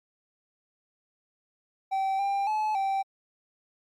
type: tone with pitch steps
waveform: triangle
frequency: 773 / 794 / 859 / 779 Hz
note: G5 / G5 / A5 / G5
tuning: -24 / +22 / -42 / -11 cents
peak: -23 dBFS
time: 1.91-3.03 s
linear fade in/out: 20 ms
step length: 280 ms
effects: Opus 48 kbps